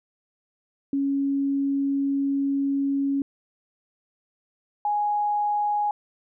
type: tone pair in turn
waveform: sine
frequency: 277.2 / 830.7 Hz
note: C#4 / G#5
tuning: 0 / 0 cents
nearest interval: octave + perfect fifth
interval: 1900 cents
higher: second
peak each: -21 dBFS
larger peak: neither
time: 0.93-3.22 / 4.85-5.91 s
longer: first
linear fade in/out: 2 ms
effects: none